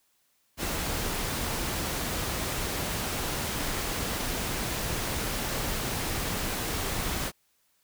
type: noise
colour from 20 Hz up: pink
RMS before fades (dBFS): -31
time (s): 0.57-7.32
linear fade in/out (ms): 50
effects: white hiss -70 dBFS RMS until 7.83 s